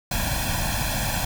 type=noise with comb filter; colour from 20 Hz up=pink; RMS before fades=-25 dBFS; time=0.11-1.25 s; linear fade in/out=5 ms; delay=1.2 ms; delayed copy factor=+1; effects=none